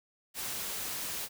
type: noise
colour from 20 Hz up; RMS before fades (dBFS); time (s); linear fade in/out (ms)
white; -37; 0.34-1.29; 50
effects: none